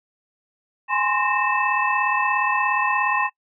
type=tone cluster; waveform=sine; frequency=831 / 1028 / 1065 / 1837 / 2625 Hz; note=G#5 / C6 / C6 / A#6 / E7; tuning=+1 / -31 / +30 / -26 / -8 cents; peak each=-25 dBFS; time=0.88-3.3 s; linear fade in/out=50 ms; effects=noise-tail reverb RT60 0.1 s tail -21 dB re dry